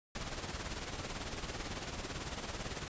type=noise with tremolo; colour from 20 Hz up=pink; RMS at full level=-39 dBFS; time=0.15-2.88 s; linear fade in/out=2 ms; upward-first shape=sine; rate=18 Hz; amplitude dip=55%; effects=resampled to 16000 Hz